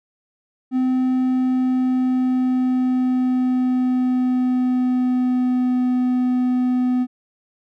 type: tone with pitch glide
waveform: triangle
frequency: 256.5 to 250.9 Hz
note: C4 to B3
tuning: -34 to +28 cents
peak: -14 dBFS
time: 0.71-7.07 s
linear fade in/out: 50 ms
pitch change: -38 cents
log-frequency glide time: 1.12-5.81 s
effects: none